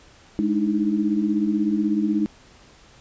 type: tone cluster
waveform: sine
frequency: 209.3 / 299.9 / 316.2 Hz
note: G#3 / D4 / D#4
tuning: +14 / +36 / +28 cents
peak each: -22 / -25 / -23 dBFS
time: 0.39-2.26 s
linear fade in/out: 0 ms
effects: pink hiss -51 dBFS RMS until 3 s + resampled to 16000 Hz